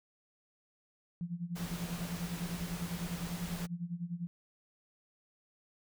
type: tone with tremolo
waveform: sine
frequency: 172.7 Hz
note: F3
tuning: 19 cents flat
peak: -33 dBFS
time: 1.21-4.27 s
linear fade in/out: 0 ms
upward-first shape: sine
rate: 10 Hz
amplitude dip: 85%
type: noise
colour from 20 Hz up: pink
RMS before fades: -44 dBFS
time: 1.55-3.67 s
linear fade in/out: 20 ms
effects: none